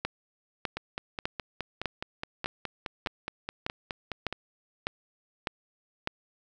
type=two click trains; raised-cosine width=0.3 ms; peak=-13 / -17 dBFS; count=11 / 18; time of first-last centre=0.05-6.074 / 0.77-4.326 s; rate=1.66 / 4.78 Hz; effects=none